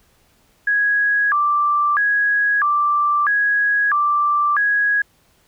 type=tone with vibrato; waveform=sine; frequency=1396.9 Hz; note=F6; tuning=in tune; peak=-14 dBFS; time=0.67-5.02 s; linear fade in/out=5 ms; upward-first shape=square; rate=0.77 Hz; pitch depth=300 cents each way; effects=pink hiss -58 dBFS RMS until 5.47 s